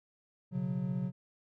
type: chord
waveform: triangle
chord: B suspended second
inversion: none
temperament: equal with one note detuned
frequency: 123.47 / 138.59 / 182.98 Hz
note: B2 / C#3 / F#3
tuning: 0 / 0 / -19 cents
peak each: -38 / -34 / -32 dBFS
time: 0.51-1.12 s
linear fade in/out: 50 ms
effects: none